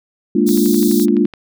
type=chord; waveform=sine; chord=Bb dominant seventh; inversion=third; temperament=equal; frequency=207.7 / 233.1 / 293.7 / 349.2 Hz; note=Ab3 / Bb3 / D4 / F4; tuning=0 / 0 / 0 / 0 cents; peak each=-16 dBFS; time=0.35-1.26 s; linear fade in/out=5 ms
type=band-stop noise; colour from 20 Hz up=white; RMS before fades=-25 dBFS; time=0.46-1.06 s; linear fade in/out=20 ms; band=470 to 3500 Hz; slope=96 dB/octave
type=click train; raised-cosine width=0.3 ms; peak=-19 dBFS; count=11; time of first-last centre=0.49-1.337 s; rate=11.8 Hz
effects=none